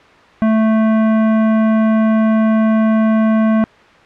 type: tone with hard clipping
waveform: sine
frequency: 220 Hz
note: A3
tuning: in tune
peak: -12 dBFS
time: 0.42-3.64 s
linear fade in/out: 0 ms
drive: 16 dB
effects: white hiss -43 dBFS RMS until 4.05 s + low-pass 2000 Hz 12 dB/octave